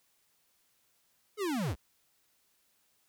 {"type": "linear sweep", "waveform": "square", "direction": "down", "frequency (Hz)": [440, 49.93], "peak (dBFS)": -31, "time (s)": [1.37, 1.76], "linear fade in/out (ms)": 50, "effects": ["white hiss -72 dBFS RMS until 3.08 s"]}